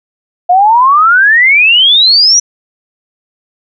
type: exponential sweep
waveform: sine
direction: up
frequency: 698.5 to 5940 Hz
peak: -3 dBFS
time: 0.49-2.4 s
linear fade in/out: 10 ms
effects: none